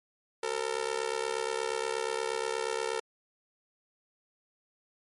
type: tone with amplitude modulation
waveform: sawtooth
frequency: 452.8 Hz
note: A4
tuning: 50 cents sharp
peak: -22 dBFS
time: 0.43-3 s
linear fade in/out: 5 ms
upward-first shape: sine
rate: 68.4 Hz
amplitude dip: 100%
effects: MP3 48 kbps